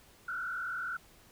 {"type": "tone with frequency modulation", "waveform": "sine", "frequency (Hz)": 1435, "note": "F6", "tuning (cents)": 47, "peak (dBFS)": -34, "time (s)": [0.28, 0.97], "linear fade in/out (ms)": 5, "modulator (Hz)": 40.2, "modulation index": 2.1, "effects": ["pink hiss -60 dBFS RMS until 1.31 s"]}